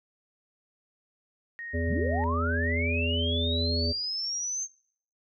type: tone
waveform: sine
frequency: 1864.7 Hz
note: A#6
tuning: in tune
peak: -36 dBFS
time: 1.59-2.24 s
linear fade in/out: 0 ms
type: harmonic tone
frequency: 83.2 Hz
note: E2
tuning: 17 cents sharp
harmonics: 1 / 3 / 5 / 7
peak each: -28 / -33 / -35 / -36 dBFS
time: 1.73-3.93 s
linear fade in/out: 20 ms
type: linear sweep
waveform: sine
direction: up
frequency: 49.23 to 6400 Hz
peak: -29 dBFS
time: 1.86-4.68 s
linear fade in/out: 50 ms
effects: noise-tail reverb RT60 0.6 s tail -23 dB re dry